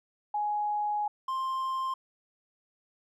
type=tone pair in turn; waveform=sine / triangle; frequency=835 / 1052 Hz; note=G#5 / C6; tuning=+9 / +9 cents; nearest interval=major third; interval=400 cents; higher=second; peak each=-27 / -27 dBFS; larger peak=neither; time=0.34-1.08 / 1.28-1.94 s; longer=first; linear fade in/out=5 ms; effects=none